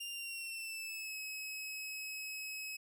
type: tone with pitch glide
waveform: sawtooth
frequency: 2794 to 2562 Hz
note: F7 to E7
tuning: 0 to -50 cents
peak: -38 dBFS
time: 0-2.77 s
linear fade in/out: 10 ms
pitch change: -150 cents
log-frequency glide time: 0.11-1.18 s
effects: none